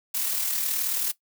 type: noise with amplitude modulation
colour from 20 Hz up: blue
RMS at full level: -25 dBFS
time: 0.14-1.12 s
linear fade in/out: 10 ms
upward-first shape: sine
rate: 38.8 Hz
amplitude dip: 40%
effects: noise-tail reverb RT60 0.1 s tail -17 dB re dry